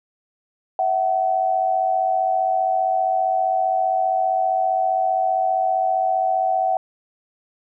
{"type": "tone pair together", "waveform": "sine", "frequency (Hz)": [659.3, 754.5], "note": ["E5", "F#5"], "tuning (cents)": [0, 34], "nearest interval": "major second", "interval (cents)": 234, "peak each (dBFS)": [-23, -18], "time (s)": [0.79, 6.77], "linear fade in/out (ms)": 2, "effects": []}